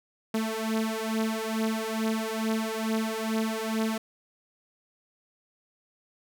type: beating tone pair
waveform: sawtooth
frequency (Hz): 220 / 222.3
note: A3 / A3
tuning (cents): 0 / +18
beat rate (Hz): 2.3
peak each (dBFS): -26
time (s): 0.34-3.98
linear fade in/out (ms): 5
effects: none

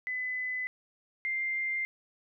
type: tone pair in turn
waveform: sine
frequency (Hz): 2010 / 2098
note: B6 / C7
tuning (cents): +30 / +4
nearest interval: minor second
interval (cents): 74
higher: second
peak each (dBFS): -31 / -29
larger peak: second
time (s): 0.07-0.67 / 1.25-1.85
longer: neither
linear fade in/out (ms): 0
effects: none

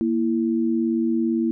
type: tone pair together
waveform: sine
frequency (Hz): 233.4 / 331.2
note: A#3 / E4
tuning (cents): +2 / +8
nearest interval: tritone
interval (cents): 606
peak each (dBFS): -21 / -22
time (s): 0.01-1.51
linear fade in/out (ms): 0
effects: none

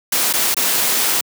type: noise with dropouts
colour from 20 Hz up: white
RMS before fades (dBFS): -17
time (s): 0.12-1.21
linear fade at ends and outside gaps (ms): 5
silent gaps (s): 0.329-0.336 / 0.544-0.567
effects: high-pass 200 Hz 12 dB/octave

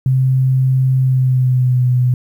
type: tone with pitch glide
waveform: sine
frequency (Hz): 130.81 to 125.12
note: C3 to B2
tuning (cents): 0 to +23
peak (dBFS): -10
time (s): 0.06-2.14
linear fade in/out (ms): 2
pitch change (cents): -77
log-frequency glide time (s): 1-1.86
effects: 8-bit

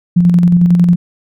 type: tone with tremolo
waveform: sine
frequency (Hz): 174.8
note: F3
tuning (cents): +2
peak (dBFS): -4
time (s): 0.16-0.96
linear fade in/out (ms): 10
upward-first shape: square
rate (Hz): 11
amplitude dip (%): 35
effects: none

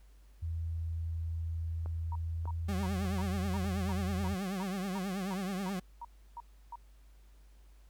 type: tone with pitch glide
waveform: sine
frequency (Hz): 82.41 to 84.53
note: E2 to E2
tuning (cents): 0 to +44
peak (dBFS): -33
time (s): 0.42-4.35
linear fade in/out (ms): 10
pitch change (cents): +44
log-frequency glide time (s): 2.21-3.19
type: click train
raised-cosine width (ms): 1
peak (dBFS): -33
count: 5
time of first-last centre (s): 1.86-4.241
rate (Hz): 1.68
type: tone bursts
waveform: sine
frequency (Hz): 944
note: A#5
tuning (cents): +22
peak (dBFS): -40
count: 14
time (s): 2.12-6.756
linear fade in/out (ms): 2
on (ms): 34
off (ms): 320
type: tone with vibrato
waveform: 40% pulse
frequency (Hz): 191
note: G3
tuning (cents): -45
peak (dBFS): -33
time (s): 2.68-5.8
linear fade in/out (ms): 10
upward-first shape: triangle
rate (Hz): 9.3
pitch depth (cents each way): 130
effects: added 50 Hz sine -55 dBFS peak until 7.89 s + pink hiss -70 dBFS RMS until 7.89 s

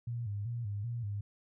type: tone with vibrato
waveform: sine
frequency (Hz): 110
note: A2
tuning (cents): 0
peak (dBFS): -34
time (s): 0.07-1.21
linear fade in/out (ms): 5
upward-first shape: square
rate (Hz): 2.6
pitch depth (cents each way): 130
effects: none

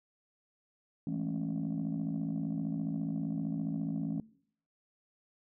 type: chord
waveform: sine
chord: A major seventh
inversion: second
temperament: just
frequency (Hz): 165 / 206.2 / 220 / 275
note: E3 / G#3 / A3 / C#4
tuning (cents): +2 / -12 / 0 / -14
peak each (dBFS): -35 / -40 / -37 / -35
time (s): 1.07-4.2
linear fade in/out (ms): 2
effects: noise-tail reverb RT60 0.6 s tail -22 dB re dry + tanh soft clip ceiling -27 dBFS

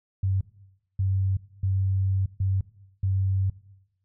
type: tone bursts at uneven times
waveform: sine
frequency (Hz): 96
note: G2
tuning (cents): -36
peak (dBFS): -21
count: 5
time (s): 0.23-0.41 / 0.99-1.37 / 1.63-2.26 / 2.4-2.61 / 3.03-3.5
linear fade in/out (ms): 5
effects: noise-tail reverb RT60 0.9 s tail -19 dB re dry

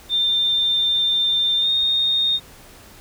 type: tone with pitch glide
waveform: sine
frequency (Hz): 3594 to 3684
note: A7 to A#7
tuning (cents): +36 to -21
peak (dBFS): -16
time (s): 0.09-2.4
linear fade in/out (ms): 50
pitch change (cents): +43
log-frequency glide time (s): 1.59-1.69
effects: pink hiss -45 dBFS RMS until 3 s

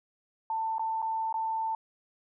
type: tone with dropouts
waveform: sine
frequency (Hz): 891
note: A5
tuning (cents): +22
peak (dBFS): -28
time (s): 0.5-1.75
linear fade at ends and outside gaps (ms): 2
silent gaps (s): 0.783-0.794 / 1.019-1.025 / 1.327-1.341
effects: none

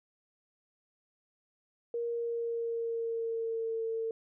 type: tone with pitch glide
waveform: sine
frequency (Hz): 470 to 450.9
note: A#4 to A4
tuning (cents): +14 to +42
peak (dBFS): -31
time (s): 1.94-4.11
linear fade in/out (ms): 2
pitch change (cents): -72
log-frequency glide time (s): 2.06-3.8
effects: none

